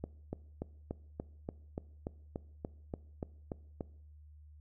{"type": "click train", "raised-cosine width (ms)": 2, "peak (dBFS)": -24, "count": 14, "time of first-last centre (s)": [0.04, 3.808], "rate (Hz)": 3.45, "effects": ["noise-tail reverb RT60 0.7 s tail -21 dB re dry", "added 75 Hz sine -53 dBFS peak until 4.6 s"]}